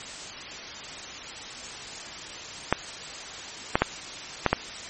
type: clicks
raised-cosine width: 0.5 ms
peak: -3 dBFS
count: 5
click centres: 2.726 / 3.755 / 3.82 / 4.463 / 4.53 s
effects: white hiss -38 dBFS RMS until 4.89 s + MP3 32 kbps